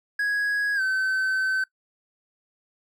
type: tone with pitch glide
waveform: triangle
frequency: 1661.2 to 1532.2 Hz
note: G#6 to G6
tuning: 0 to -40 cents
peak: -20 dBFS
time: 0.19-1.64 s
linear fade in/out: 5 ms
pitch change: -140 cents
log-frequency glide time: 0.75-0.81 s
effects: noise-tail reverb RT60 0.1 s tail -20 dB re dry